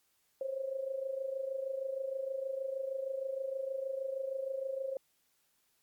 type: tone with amplitude modulation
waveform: sine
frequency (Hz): 535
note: C5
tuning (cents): +38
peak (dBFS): -31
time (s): 0.41-4.97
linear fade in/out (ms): 2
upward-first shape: sine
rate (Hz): 26.4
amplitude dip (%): 70
effects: white hiss -74 dBFS RMS until 5.82 s + MP3 96 kbps